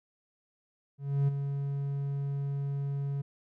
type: tone with ADSR envelope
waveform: triangle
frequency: 140.1 Hz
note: C#3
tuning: 19 cents sharp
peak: -20 dBFS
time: 0.98-3.22 s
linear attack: 300 ms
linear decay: 16 ms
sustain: -8 dB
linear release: 11 ms
effects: none